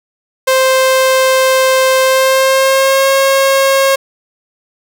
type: tone with pitch glide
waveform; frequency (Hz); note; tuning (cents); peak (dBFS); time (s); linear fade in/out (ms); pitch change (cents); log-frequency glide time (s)
sawtooth; 523.3 to 542.1; C5 to C#5; 0 to -39; -4; 0.47-3.96; 10; +61; 2.02-3.11
effects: none